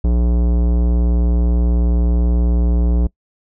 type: tone with tanh clipping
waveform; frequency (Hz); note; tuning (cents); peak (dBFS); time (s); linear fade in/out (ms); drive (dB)
sine; 59.3; A#1; +30; -14; 0.04-3.07; 5; 17
effects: noise-tail reverb RT60 0.1 s tail -23 dB re dry